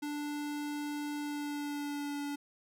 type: tone with pitch glide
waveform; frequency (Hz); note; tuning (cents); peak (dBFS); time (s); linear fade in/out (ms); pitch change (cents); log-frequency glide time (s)
square; 293.7 to 287.3; D4 to D4; 0 to -38; -36; 0.02-2.36; 10; -38; 1.18-2.23
effects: none